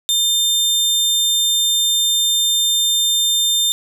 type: tone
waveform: sawtooth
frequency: 3600 Hz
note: A7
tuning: 39 cents sharp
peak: -11 dBFS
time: 0.09-3.72 s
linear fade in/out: 0 ms
effects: none